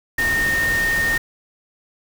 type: tone in noise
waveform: sine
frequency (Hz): 1836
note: A#6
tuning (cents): -27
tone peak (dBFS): -17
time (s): 0.18-1.18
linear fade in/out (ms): 5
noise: pink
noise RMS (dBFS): -27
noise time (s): 0.18-1.18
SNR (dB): +7
effects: none